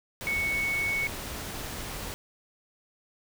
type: tone in noise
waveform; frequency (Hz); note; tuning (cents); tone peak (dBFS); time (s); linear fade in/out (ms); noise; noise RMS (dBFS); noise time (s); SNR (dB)
sine; 2217; C#7; 0; -26; 0.27-1.07; 0; pink; -37; 0.21-2.14; +8
effects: none